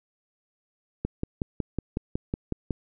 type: click train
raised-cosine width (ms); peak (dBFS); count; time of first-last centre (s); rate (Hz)
3; -14; 10; 1.05-2.707; 5.43
effects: none